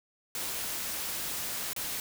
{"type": "noise with dropouts", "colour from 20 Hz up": "white", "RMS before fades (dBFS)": -35, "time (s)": [0.35, 2], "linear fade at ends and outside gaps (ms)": 1, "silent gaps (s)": [1.732, 1.763], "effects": []}